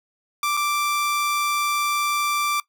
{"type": "tone with dropouts", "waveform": "sawtooth", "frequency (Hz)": 1174.7, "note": "D6", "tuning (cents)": 0, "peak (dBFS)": -17, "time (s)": [0.43, 2.6], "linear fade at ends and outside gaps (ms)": 2, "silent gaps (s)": [0.569, 0.572], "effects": ["noise-tail reverb RT60 0.1 s tail -19 dB re dry"]}